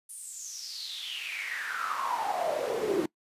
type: noise with high-pass filter sweep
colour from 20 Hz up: brown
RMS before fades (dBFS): -33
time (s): 0.09-3.06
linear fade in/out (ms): 5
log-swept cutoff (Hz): 9800 to 330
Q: 8.4
effects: noise-tail reverb RT60 0.1 s tail -22 dB re dry + resampled to 32000 Hz